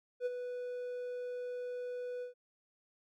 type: tone with ADSR envelope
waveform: triangle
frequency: 493.8 Hz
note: B4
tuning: in tune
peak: -28 dBFS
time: 0.2-2.34 s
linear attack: 59 ms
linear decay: 27 ms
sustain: -8 dB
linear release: 120 ms
effects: none